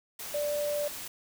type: tone in noise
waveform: sine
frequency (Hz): 587.3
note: D5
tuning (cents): 0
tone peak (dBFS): -28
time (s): 0.34-0.88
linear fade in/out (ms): 5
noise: white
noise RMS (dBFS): -40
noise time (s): 0.19-1.08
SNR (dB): +9
effects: none